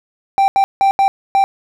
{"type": "tone bursts at uneven times", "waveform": "triangle", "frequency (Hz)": 784, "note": "G5", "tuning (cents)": 0, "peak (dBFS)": -7, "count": 5, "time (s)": [[0.38, 0.48], [0.56, 0.64], [0.81, 0.91], [0.99, 1.08], [1.35, 1.44]], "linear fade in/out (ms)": 0, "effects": []}